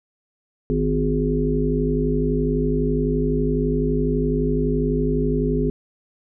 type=harmonic tone with a mistuned harmonic; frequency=51.91 Hz; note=G#1; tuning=in tune; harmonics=1 / 3 / 5 / 7 / 8; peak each=-24 / -24 / -23 / -28 / -24 dBFS; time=0.7-5.7 s; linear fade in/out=0 ms; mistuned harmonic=5; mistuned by=-37 cents; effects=none